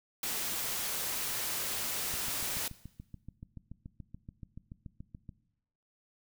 white noise, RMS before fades -35 dBFS, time 0.23-2.68 s, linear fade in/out 2 ms
click train, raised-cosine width 5 ms, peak -32 dBFS, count 23, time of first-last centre 2.14-5.292 s, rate 6.98 Hz
effects noise-tail reverb RT60 0.9 s tail -19 dB re dry

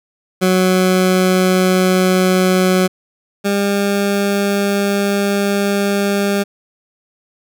20% pulse tone pair in turn, 185 / 200.6 Hz, F#3 / G3, 0 / +40 cents, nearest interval minor second, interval 140 cents, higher second, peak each -6 / -9 dBFS, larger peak first, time 0.41-2.88 / 3.44-6.44 s, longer second, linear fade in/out 20 ms, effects none

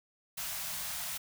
white band-stop noise, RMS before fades -38 dBFS, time 0.37-1.18 s, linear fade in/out 10 ms, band 210 to 590 Hz, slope 96 dB/octave, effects none

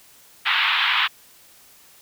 white band-pass noise, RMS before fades -20 dBFS, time 0.45-1.08 s, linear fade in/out 20 ms, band 910 to 3600 Hz, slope 48 dB/octave, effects white hiss -51 dBFS RMS until 2.01 s

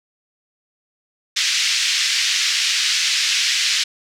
white band-pass noise, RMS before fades -19 dBFS, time 1.36-3.84 s, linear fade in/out 10 ms, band 1900 to 5800 Hz, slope 24 dB/octave, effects none

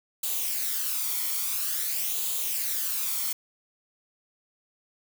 blue noise with flanger, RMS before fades -29 dBFS, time 0.23-3.33 s, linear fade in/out 5 ms, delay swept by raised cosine 0.27 to 0.92 ms, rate 0.49 Hz, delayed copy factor +0.55, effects none

